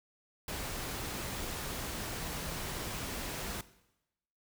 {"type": "tone in noise", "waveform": "sine", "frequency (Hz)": 164.81, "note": "E3", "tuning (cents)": 0, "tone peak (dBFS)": -46, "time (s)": [2.2, 2.56], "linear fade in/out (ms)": 2, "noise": "pink", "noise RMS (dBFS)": -39, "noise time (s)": [0.48, 3.61], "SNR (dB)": -10, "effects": ["noise-tail reverb RT60 0.9 s tail -17 dB re dry"]}